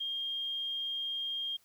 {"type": "tone", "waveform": "sine", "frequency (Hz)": 3218, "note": "G7", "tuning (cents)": 45, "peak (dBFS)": -33, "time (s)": [0, 1.57], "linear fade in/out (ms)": 10, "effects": ["white hiss -67 dBFS RMS until 1.64 s"]}